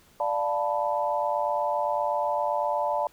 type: chord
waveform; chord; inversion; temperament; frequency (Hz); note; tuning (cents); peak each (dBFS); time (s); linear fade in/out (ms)
sine; B half-diminished seventh; first; equal with one note detuned; 589 / 698.5 / 880 / 987.8; D5 / F5 / A5 / B5; +5 / 0 / 0 / 0; -28 / -31 / -28 / -31; 0.2-3.07; 2
effects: pink hiss -58 dBFS RMS until 3.12 s